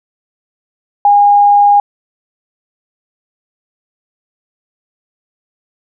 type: tone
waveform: sine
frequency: 816 Hz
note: G#5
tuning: 31 cents flat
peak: -4 dBFS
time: 1.05-1.8 s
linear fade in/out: 2 ms
effects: none

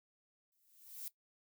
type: noise with exponential growth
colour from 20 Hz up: violet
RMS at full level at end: -42 dBFS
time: 0.52-1.08 s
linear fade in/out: 1 ms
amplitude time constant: 120 ms
effects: noise-tail reverb RT60 0.1 s tail -17 dB re dry

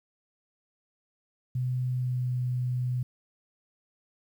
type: tone with pitch glide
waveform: sine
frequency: 126.4 to 125.02 Hz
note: B2 to B2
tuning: +41 to +22 cents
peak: -26 dBFS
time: 1.55-3.03 s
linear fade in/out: 5 ms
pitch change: -19 cents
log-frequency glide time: 1.89-2.38 s
effects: 10-bit

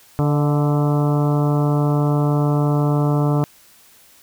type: harmonic tone with a mistuned harmonic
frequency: 146.1 Hz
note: D3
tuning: 9 cents flat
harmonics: 1 / 2 / 3 / 4 / 5 / 6 / 7 / 8 / 9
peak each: -16 / -22 / -26 / -28 / -30 / -32 / -33 / -34 / -35 dBFS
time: 0.19-3.44 s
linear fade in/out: 0 ms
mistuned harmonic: 4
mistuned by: +40 cents
effects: white hiss -50 dBFS RMS until 4.22 s

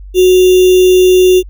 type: tone with sample-and-hold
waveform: sine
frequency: 367.7 Hz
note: F#4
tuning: 11 cents flat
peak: -3 dBFS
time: 0.14-1.43 s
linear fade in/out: 50 ms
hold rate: 3150 Hz
effects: added 48 Hz sine -27 dBFS peak until 1.49 s

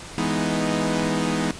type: chord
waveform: sawtooth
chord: E major seventh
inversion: none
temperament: equal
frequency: 164.81 / 207.7 / 246.9 / 311.1 Hz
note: E3 / G#3 / B3 / D#4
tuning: 0 / 0 / 0 / 0 cents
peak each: -23 dBFS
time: 0.18-1.51 s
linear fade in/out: 0 ms
effects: pink hiss -38 dBFS RMS until 1.59 s + resampled to 22050 Hz

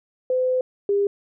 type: tone pair in turn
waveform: sine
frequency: 510 / 402.8 Hz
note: C5 / G4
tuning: -44 / +47 cents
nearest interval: major third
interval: 409 cents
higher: first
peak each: -18 / -17 dBFS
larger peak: second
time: 0.3-0.61 / 0.89-1.07 s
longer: first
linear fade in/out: 2 ms
effects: none

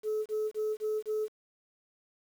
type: tone bursts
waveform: sine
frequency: 430 Hz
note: A4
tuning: 40 cents flat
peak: -27 dBFS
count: 5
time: 0.03-1.284 s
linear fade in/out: 50 ms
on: 230 ms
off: 26 ms
effects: tanh soft clip ceiling -25 dBFS + 9-bit

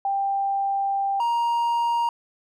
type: tone pair in turn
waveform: sine / triangle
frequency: 790 / 939.5 Hz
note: G5 / A#5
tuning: +13 / +13 cents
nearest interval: minor third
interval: 300 cents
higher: second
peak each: -21 / -18 dBFS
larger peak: second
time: 0.05-1.2 / 1.2-2.09 s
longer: first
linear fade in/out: 2 ms
effects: none

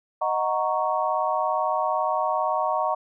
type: chord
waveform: sine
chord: D# minor seventh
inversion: none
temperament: equal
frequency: 622.3 / 740 / 932.3 / 1108.7 Hz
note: D#5 / F#5 / A#5 / C#6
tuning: 0 / 0 / 0 / 0 cents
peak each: -27 dBFS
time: 0.21-2.95 s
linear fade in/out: 10 ms
effects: none

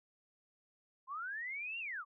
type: linear two-way sweep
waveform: sine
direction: up then down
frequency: 1014 to 2806 to 1086 Hz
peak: -39 dBFS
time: 1.07-2.05 s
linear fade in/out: 50 ms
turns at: 1.79 s
effects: none

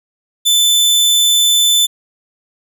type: tone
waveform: sawtooth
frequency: 3520 Hz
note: A7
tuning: in tune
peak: -6 dBFS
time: 0.45-1.87 s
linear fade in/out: 20 ms
effects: none

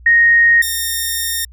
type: tone pair in turn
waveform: sine / 5% pulse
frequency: 1864.7 / 1832.7 Hz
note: A#6 / A#6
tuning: 0 / -30 cents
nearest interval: unison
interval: 30 cents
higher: first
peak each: -7 dBFS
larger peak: neither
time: 0.06-0.62 / 0.62-1.45 s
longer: second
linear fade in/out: 5 ms
effects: added 60 Hz sine -37 dBFS peak until 1.52 s

